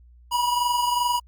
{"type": "tone pair together", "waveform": "square", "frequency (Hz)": [967.4, 990], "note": ["B5", "B5"], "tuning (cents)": [-36, 4], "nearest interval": "unison", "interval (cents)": 40, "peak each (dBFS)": [-22, -29], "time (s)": [0.31, 1.2], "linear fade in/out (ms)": 20, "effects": ["added 60 Hz sine -48 dBFS peak until 1.27 s", "Opus 48 kbps"]}